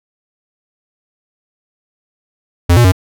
square tone with pitch steps, 87.1 / 120.2 / 92.5 Hz, F2 / B2 / F#2, -4 / -46 / 0 cents, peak -6 dBFS, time 2.69-2.921 s, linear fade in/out 10 ms, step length 77 ms, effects none

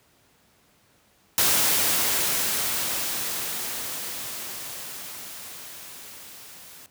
white noise with level ramp, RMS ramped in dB -20 to -46 dBFS, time 1.38-6.86 s, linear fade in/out 0 ms, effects pink hiss -61 dBFS RMS until 6.9 s + high-pass 80 Hz 12 dB/octave

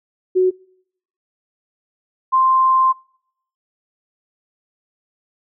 sine tone pair in turn, 370 / 1046.5 Hz, F#4 / C6, 0 / 0 cents, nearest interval octave + tritone, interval 1800 cents, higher second, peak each -11 dBFS, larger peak neither, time 0.35-0.51 / 2.32-2.93 s, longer second, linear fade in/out 20 ms, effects noise-tail reverb RT60 0.7 s tail -26 dB re dry

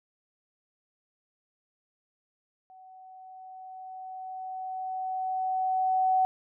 sine tone with level ramp, 751 Hz, F#5, 26 cents sharp, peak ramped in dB -49 to -20 dBFS, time 2.7-6.25 s, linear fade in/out 0 ms, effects none

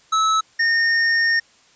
square tone pair in turn, 1300 / 1833.9 Hz, E6 / A#6, -24 / -29 cents, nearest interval tritone, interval 595 cents, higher second, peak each -16 dBFS, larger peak neither, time 0.12-0.41 / 0.59-1.4 s, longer second, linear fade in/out 10 ms, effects white hiss -54 dBFS RMS until 1.75 s + resampled to 16000 Hz

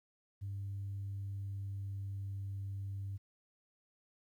sine tone with pitch glide, 99.1 to 98.47 Hz, G2 to G2, +19 to +8 cents, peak -37 dBFS, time 0.41-3.18 s, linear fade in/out 20 ms, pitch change -11 cents, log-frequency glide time 1.01-2.34 s, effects tanh soft clip ceiling -35 dBFS + 12-bit

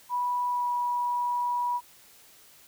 sine tone with pitch glide, 981 to 972 Hz, B5 to B5, -12 to -28 cents, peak -25 dBFS, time 0.09-1.81 s, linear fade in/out 50 ms, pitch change -16 cents, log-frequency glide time 0.49-0.7 s, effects white hiss -55 dBFS RMS until 2.67 s

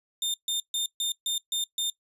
sawtooth tone bursts, 3620 Hz, A7, 48 cents sharp, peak -23 dBFS, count 7, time 0.22-1.9 s, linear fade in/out 2 ms, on 120 ms, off 140 ms, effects noise-tail reverb RT60 0.1 s tail -20 dB re dry + resampled to 32000 Hz

